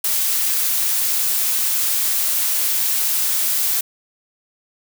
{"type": "noise", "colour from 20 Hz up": "blue", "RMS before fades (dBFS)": -19, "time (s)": [0.04, 3.81], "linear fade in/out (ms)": 5, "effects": []}